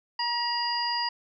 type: harmonic tone with a mistuned harmonic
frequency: 951 Hz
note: A#5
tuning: 34 cents sharp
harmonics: 1 / 2 / 3 / 5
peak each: -29 / -35 / -38 / -29 dBFS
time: 0.19-1.09 s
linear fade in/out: 5 ms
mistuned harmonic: 5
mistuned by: +29 cents
effects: none